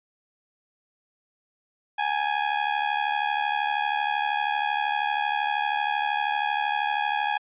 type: tone with amplitude modulation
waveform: sawtooth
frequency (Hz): 830.6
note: G#5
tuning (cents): 0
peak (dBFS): -16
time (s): 1.98-7.38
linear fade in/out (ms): 10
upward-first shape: sine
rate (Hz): 72.8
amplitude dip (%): 75
effects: resampled to 8000 Hz